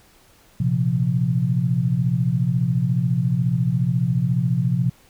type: chord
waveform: sine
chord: Bb suspended second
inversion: none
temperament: equal with one note detuned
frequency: 116.54 / 130.81 / 173.01 Hz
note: Bb2 / C3 / F3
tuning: 0 / 0 / -16 cents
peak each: -24 / -20 / -22 dBFS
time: 0.6-4.9 s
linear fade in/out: 5 ms
effects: pink hiss -54 dBFS RMS until 5.09 s